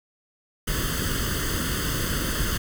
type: noise with comb filter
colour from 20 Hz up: pink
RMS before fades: -26 dBFS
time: 0.67-2.58 s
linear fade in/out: 10 ms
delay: 0.63 ms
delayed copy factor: +0.85
effects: none